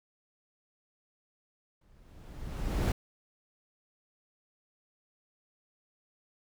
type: noise with exponential growth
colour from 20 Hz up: brown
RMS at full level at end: -24 dBFS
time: 1.81-2.92 s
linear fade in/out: 5 ms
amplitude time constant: 240 ms
effects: none